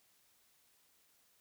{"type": "silence", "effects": ["white hiss -71 dBFS RMS until 1.4 s"]}